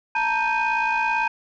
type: tone cluster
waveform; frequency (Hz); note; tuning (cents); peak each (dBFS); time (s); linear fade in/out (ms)
sine; 884 / 942 / 1574 / 2483; A5 / A#5 / G6 / D#7; +8 / +18 / +7 / -4; -23 / -24 / -25 / -24; 0.15-1.28; 5
effects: tanh soft clip ceiling -14 dBFS